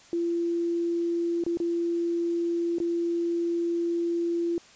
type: tone with dropouts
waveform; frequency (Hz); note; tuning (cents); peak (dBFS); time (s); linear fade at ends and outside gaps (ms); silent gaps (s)
sine; 340.6; F4; -43; -24; 0.13-4.58; 1; 1.438-1.464 / 1.572-1.601 / 2.784-2.801
effects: white hiss -53 dBFS RMS until 4.75 s + resampled to 16000 Hz